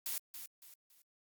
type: noise with echo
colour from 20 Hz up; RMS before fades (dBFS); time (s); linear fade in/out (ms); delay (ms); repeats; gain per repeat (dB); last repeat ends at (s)
blue; -38; 0.06-0.18; 2; 280; 3; -9; 1.02
effects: Opus 48 kbps